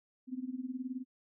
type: tone with tremolo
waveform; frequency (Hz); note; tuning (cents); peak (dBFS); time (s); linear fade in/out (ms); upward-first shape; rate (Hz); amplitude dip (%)
sine; 255.8; C4; -39; -33; 0.27-1.05; 50; sine; 19; 85
effects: none